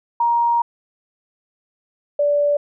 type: tone pair in turn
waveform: sine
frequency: 941 / 581.2 Hz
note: A#5 / D5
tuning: +16 / -18 cents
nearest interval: minor sixth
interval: 834 cents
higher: first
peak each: -14 dBFS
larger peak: neither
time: 0.2-0.62 / 2.19-2.57 s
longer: first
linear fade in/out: 5 ms
effects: none